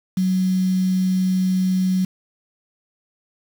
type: tone with quantisation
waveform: sine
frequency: 186.1 Hz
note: F#3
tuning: 10 cents sharp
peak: -16 dBFS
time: 0.17-2.05 s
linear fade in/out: 5 ms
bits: 6
effects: none